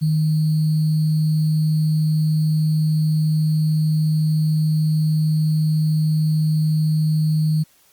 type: tone with sample-and-hold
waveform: sine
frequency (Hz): 155.6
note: D#3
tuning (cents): 0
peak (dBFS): -15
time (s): 0.01-7.64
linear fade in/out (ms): 20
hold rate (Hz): 4410
effects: white hiss -56 dBFS RMS until 7.92 s + Opus 48 kbps